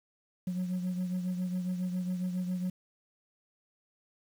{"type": "beating tone pair", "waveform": "sine", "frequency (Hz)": [181.2, 188.5], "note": ["F#3", "F#3"], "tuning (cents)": [-36, 32], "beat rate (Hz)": 7.3, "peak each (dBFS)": [-29, -37], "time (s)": [0.47, 2.7], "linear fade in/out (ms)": 5, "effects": ["tanh soft clip ceiling -28 dBFS", "9-bit"]}